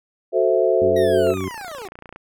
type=chord; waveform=sine; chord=F# half-diminished seventh; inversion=none; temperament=equal; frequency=370 / 440 / 523.3 / 659.3 Hz; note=F#4 / A4 / C5 / E5; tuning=0 / 0 / 0 / 0 cents; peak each=-20 dBFS; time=0.32-1.35 s; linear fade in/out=50 ms
type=harmonic tone; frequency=94.1 Hz; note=F#2; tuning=30 cents sharp; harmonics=1 / 2 / 3 / 4; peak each=-29 / -30 / -29 / -27 dBFS; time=0.81-1.49 s; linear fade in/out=10 ms
type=linear sweep; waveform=25% pulse; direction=down; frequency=1925 to 349.7 Hz; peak=-28 dBFS; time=0.96-1.88 s; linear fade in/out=5 ms
type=click train; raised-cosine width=0.5 ms; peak=-23 dBFS; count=27; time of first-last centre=1.27-2.16 s; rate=29.2 Hz
effects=none